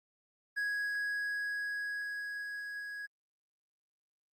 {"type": "tone with level ramp", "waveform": "triangle", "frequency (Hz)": 1661.2, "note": "G#6", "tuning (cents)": 0, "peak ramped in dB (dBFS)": [-29, -37], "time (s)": [0.56, 3.07], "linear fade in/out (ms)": 20, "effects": ["Opus 32 kbps"]}